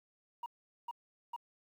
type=tone bursts; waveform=sine; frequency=948 Hz; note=A#5; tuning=29 cents sharp; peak=-35 dBFS; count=3; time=0.43-1.363 s; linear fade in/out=5 ms; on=31 ms; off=420 ms; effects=tanh soft clip ceiling -37 dBFS + 11-bit